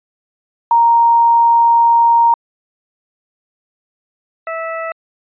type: tone pair in turn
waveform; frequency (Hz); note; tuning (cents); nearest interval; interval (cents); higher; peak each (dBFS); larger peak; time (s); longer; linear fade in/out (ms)
sine / 20% pulse; 932.3 / 654.5; A#5 / E5; 0 / -13; tritone; 613; first; -7 / -15; first; 0.71-2.34 / 4.47-4.92; first; 2
effects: resampled to 8000 Hz